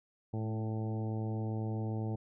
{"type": "harmonic tone with a mistuned harmonic", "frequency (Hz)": 110, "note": "A2", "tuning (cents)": 0, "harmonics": [1, 2, 3, 4, 5, 6, 7, 8], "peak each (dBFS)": [-34, -40, -43, -46, -50, -53, -49, -55], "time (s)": [0.33, 2.16], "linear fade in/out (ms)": 10, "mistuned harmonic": 2, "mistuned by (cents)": -19, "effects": []}